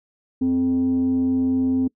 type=tone with frequency modulation; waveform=sine; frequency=260.2 Hz; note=C4; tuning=9 cents flat; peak=-16 dBFS; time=0.41-1.88 s; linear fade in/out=10 ms; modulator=172 Hz; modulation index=0.26; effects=noise-tail reverb RT60 0.1 s tail -24 dB re dry + tanh soft clip ceiling -13 dBFS